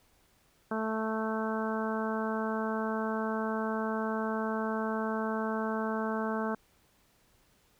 harmonic tone, 220 Hz, A3, in tune, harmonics 1 / 2 / 3 / 4 / 5 / 6 / 7, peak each -33 / -36 / -38 / -39 / -40 / -41 / -41 dBFS, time 0.71-6.55 s, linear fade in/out 5 ms, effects pink hiss -67 dBFS RMS until 7.79 s

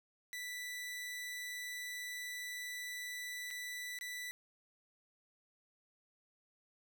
sawtooth tone with dropouts, 1975.5 Hz, B6, in tune, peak -38 dBFS, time 0.33-4.31 s, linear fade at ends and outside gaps 0 ms, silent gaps 3.505-3.51 / 3.988-4.011 s, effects 13-bit

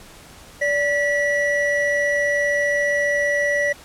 triangle tone pair together, 579 / 1947.5 Hz, D5 / B6, -25 / -25 cents, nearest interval octave + major sixth, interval 2100 cents, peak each -19 / -18 dBFS, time 0.61-3.73 s, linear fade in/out 10 ms, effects pink hiss -44 dBFS RMS until 3.84 s + low-pass 12000 Hz 12 dB/octave

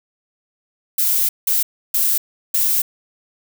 violet noise bursts at uneven times, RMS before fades -17 dBFS, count 4, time 0.98-1.29 / 1.47-1.63 / 1.94-2.18 / 2.54-2.82 s, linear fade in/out 5 ms, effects none

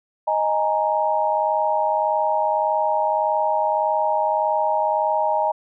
sine chord, D# suspended fourth, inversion none, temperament equal, 622.3 / 830.6 / 932.3 Hz, D#5 / G#5 / A#5, 0 / 0 / 0 cents, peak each -22 dBFS, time 0.27-5.52 s, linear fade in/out 10 ms, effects none

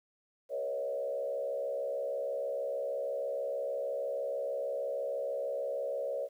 sine tone with frequency modulation, 553 Hz, C#5, 4 cents flat, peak -32 dBFS, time 0.49-6.29 s, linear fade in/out 50 ms, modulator 66.3 Hz, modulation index 1.1, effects 11-bit

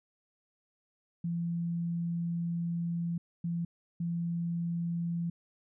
sine tone bursts at uneven times, 170 Hz, F3, 46 cents flat, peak -30 dBFS, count 3, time 1.24-3.18 / 3.44-3.65 / 4-5.3 s, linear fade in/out 5 ms, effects none

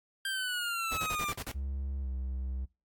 25% pulse exponential sweep, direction down, 1591 to 1174.7 Hz, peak -28 dBFS, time 0.25-1.32 s, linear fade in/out 2 ms
pink noise bursts, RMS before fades -39 dBFS, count 7, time 0.92-1.515 s, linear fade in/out 0 ms, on 49 ms, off 42 ms
triangle tone with pitch glide, 68.1 to 64.72 Hz, C#2 to C2, -30 to -18 cents, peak -31 dBFS, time 1.54-2.66 s, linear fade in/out 20 ms, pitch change -88 cents, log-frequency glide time 2.02-2.07 s
effects noise-tail reverb RT60 0.3 s tail -23 dB re dry + AAC 64 kbps

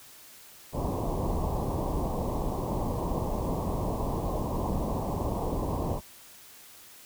pink low-pass noise, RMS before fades -30 dBFS, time 0.72-6.01 s, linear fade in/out 50 ms, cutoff 1100 Hz, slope 96 dB/octave, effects white hiss -51 dBFS RMS until 7.05 s

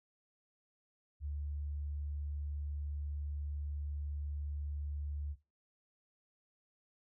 sine tone, 72.9 Hz, D2, 12 cents flat, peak -37 dBFS, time 1.2-5.36 s, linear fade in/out 50 ms, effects noise-tail reverb RT60 0.3 s tail -18 dB re dry

